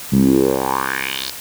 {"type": "tone with band-pass filter sweep", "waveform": "10% pulse", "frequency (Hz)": 66.4, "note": "C2", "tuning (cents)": 26, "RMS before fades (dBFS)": -17, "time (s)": [0.12, 1.31], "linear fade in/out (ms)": 10, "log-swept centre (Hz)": [170, 4800], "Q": 3.7, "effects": ["white hiss -32 dBFS RMS until 1.4 s"]}